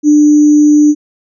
sine tone with sample-and-hold, 297.9 Hz, D4, 25 cents sharp, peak -3 dBFS, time 0.03-0.95 s, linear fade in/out 50 ms, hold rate 6300 Hz, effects resampled to 24000 Hz

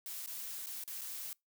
blue noise with dropouts, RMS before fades -43 dBFS, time 0.06-1.33 s, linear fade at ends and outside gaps 1 ms, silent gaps 0.261-0.274 / 0.66-0.668 / 0.838-0.877 / 1.011-1.015 s, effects noise-tail reverb RT60 0.2 s tail -26 dB re dry

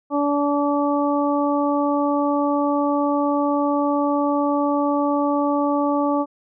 harmonic tone, 288.1 Hz, D4, 33 cents flat, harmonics 1 / 2 / 3 / 4, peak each -20 / -23 / -25 / -26 dBFS, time 0.1-6.26 s, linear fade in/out 50 ms, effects none

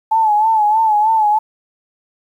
sine tone with vibrato, 865 Hz, A5, 30 cents flat, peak -10 dBFS, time 0.11-1.39 s, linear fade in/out 10 ms, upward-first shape sine, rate 3.2 Hz, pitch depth 67 cents each way, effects 8-bit

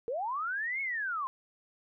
sine linear two-way sweep, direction up then down, 440.8 to 2216 to 1023 Hz, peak -31 dBFS, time 0.08-1.27 s, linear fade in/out 0 ms, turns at 0.81 s, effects none

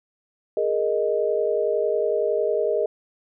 sine chord, Ab suspended second, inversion none, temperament equal, 415.3 / 466.2 / 622.3 Hz, Ab4 / Bb4 / Eb5, 0 / 0 / 0 cents, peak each -24 dBFS, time 0.57-2.86 s, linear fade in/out 2 ms, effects none

